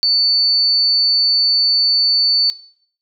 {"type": "tone", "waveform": "sine", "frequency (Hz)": 4500, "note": "C#8", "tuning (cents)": 25, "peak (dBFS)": -11, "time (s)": [0.03, 2.5], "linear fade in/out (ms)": 0, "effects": ["noise-tail reverb RT60 0.6 s tail -19 dB re dry"]}